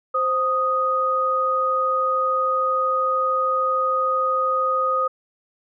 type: tone pair together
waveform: sine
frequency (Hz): 522.4 / 1244.5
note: C5 / D#6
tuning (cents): -3 / 0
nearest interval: octave + minor third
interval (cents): 1503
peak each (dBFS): -24 / -19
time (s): 0.14-5.08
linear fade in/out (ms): 10
effects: none